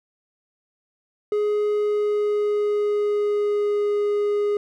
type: tone with pitch glide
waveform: triangle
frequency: 418 to 412.7 Hz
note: G#4 to G#4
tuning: +11 to -11 cents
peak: -17 dBFS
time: 1.32-4.57 s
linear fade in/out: 2 ms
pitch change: -22 cents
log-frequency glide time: 1.72-3.94 s
effects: none